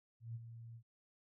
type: tone with ADSR envelope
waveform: sine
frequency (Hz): 115.5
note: A#2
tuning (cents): -16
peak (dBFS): -40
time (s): 0.2-0.83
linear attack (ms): 150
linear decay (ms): 34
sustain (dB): -9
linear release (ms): 73
effects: none